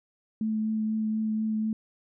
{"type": "tone with vibrato", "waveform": "sine", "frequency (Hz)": 217.8, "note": "A3", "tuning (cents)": -17, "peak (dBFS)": -25, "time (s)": [0.41, 1.73], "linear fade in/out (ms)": 2, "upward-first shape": "triangle", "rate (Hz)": 4.1, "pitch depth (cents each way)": 13, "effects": []}